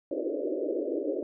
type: band-pass noise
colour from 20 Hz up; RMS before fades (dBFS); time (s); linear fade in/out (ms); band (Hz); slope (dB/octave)
pink; -31; 0.11-1.23; 2; 280 to 600; 96
effects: none